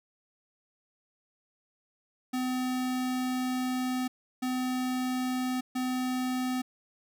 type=tone bursts at uneven times; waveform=square; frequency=254.4 Hz; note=C4; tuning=48 cents flat; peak=-29 dBFS; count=3; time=2.33-4.08 / 4.42-5.61 / 5.75-6.62 s; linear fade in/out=10 ms; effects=none